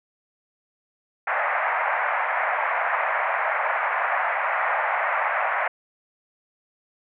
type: band-pass noise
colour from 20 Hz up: pink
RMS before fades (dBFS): -24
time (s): 1.27-5.68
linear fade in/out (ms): 5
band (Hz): 620 to 2200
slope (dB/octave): 48
effects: none